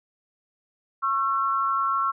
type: tone pair together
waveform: sine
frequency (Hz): 1095.3 / 1347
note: C#6 / E6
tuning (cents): -21 / +37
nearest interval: major third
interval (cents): 358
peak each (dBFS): -24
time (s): 1.02-2.12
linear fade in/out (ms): 20
effects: none